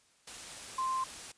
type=tone in noise; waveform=sine; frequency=1046.5 Hz; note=C6; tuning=in tune; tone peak=-30 dBFS; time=0.78-1.04 s; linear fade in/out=5 ms; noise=white; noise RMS=-45 dBFS; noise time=0.27-1.32 s; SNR=+12 dB; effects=white hiss -67 dBFS RMS until 1.37 s + resampled to 22050 Hz